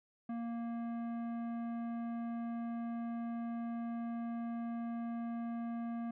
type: tone with tanh clipping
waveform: sine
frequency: 233.1 Hz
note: A#3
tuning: in tune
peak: -39 dBFS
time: 0.29-6.11 s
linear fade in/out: 5 ms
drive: 13 dB
effects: none